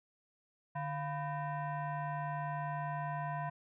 sine tone with frequency modulation, 150 Hz, D3, 37 cents sharp, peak -35 dBFS, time 0.75-3.5 s, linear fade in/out 10 ms, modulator 845 Hz, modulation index 1.3, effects none

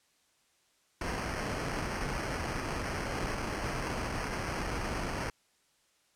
pink noise with sample-and-hold, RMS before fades -35 dBFS, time 1.01-5.3 s, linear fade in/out 2 ms, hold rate 3675 Hz, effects white hiss -70 dBFS RMS until 6.15 s + low-pass 9000 Hz 12 dB/octave

